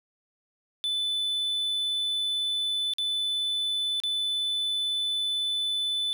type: tone with dropouts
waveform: triangle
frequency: 3502 Hz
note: A7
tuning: 9 cents flat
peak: -24 dBFS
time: 0.84-6.13 s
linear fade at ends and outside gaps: 0 ms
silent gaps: 2.936-2.984 / 4.001-4.036 s
effects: none